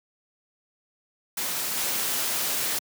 white noise with level steps, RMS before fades -29 / -27 dBFS, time 1.37-2.79 s, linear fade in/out 5 ms, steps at 1.76 s, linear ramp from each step 10 ms, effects high-pass 150 Hz 12 dB/octave

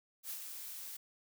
blue noise with ADSR envelope, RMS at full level -41 dBFS, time 0.23-0.97 s, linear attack 71 ms, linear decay 86 ms, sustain -5 dB, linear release 7 ms, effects none

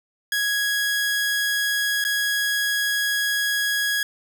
sawtooth tone with dropouts, 1661.2 Hz, G#6, in tune, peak -17 dBFS, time 0.32-4.03 s, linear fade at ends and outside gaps 2 ms, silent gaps 2.041-2.049 s, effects none

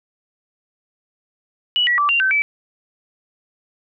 sine tone with pitch steps, 2940 / 1935 / 1164 / 2773 / 1540 / 2307 Hz, F#7 / B6 / D6 / F7 / G6 / D7, -12 / -36 / -16 / -13 / -31 / -31 cents, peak -14 dBFS, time 1.76-2.42 s, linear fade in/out 0 ms, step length 110 ms, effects none

